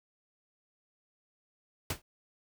pink noise with exponential decay, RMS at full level -28 dBFS, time 1.9-2.02 s, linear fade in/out 5 ms, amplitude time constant 24 ms, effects none

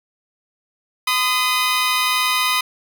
15% pulse tone pair together, 1017.2 / 1241 Hz, C6 / D#6, -49 / -5 cents, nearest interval minor third, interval 344 cents, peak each -13 dBFS, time 1.07-2.61 s, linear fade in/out 5 ms, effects 7-bit

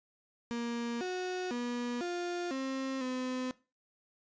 35% pulse tone with pitch steps, 235.7 / 366.1 / 242 / 351.2 / 266.2 / 255 Hz, A#3 / F#4 / B3 / F4 / C4 / C4, +19 / -18 / -35 / +10 / +30 / -44 cents, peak -32 dBFS, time 0.51-3.51 s, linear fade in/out 0 ms, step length 500 ms, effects noise-tail reverb RT60 0.3 s tail -19 dB re dry + resampled to 16000 Hz

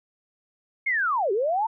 sine linear two-way sweep, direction down then up, 2200 to 370 to 922 Hz, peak -21 dBFS, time 0.86-1.67 s, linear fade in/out 10 ms, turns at 1.32 s, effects none

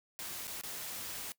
white noise with dropouts, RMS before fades -42 dBFS, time 0.19-1.32 s, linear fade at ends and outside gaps 0 ms, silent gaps 0.471-0.478 / 0.612-0.635 s, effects noise-tail reverb RT60 0.1 s tail -20 dB re dry

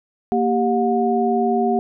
sine tone cluster, 233.3 / 393.8 / 722 Hz, A#3 / G4 / F#5, +2 / +8 / -43 cents, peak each -20 dBFS, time 0.32-1.79 s, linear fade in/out 0 ms, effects none

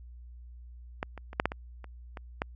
clicks, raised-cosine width 0.5 ms, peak -16 / -27 / -28 / -8 / -10 / -21 / -30 / -25 / -14 dBFS, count 9, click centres 1.029 / 1.177 / 1.331 / 1.399 / 1.456 / 1.519 / 1.843 / 2.172 / 2.419 s, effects added 60 Hz sine -45 dBFS peak until 2.55 s

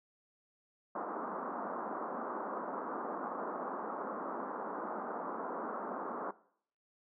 white band-pass noise, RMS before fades -40 dBFS, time 0.95-6.31 s, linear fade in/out 5 ms, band 200 to 1300 Hz, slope 48 dB/octave, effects noise-tail reverb RT60 0.6 s tail -19 dB re dry

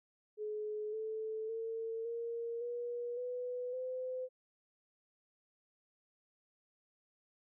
sine tone with pitch steps, 424.9 / 438.1 / 451.7 / 465.8 / 480.3 / 495.2 / 510.6 Hz, G#4 / A4 / A4 / A#4 / B4 / B4 / C5, +40 / -7 / +45 / -1 / -48 / +5 / -42 cents, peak -37 dBFS, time 0.37-4.29 s, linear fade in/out 50 ms, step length 560 ms, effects none

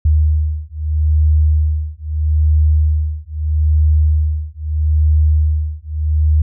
sine beating tone pair, 76.3 / 77.08 Hz, D#2 / D#2, -33 / -16 cents, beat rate 0.78 Hz, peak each -14 dBFS, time 0.05-6.42 s, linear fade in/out 5 ms, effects none

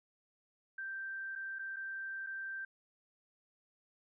sine tone with dropouts, 1568 Hz, G6, in tune, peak -39 dBFS, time 0.78-2.65 s, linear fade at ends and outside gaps 5 ms, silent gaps 1.354-1.358 / 1.587-1.592 / 1.762-1.766 / 2.265-2.269 s, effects none

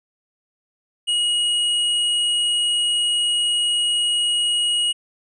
square tone, 2894 Hz, F#7, 39 cents flat, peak -18 dBFS, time 1.07-4.93 s, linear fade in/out 20 ms, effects resampled to 22050 Hz

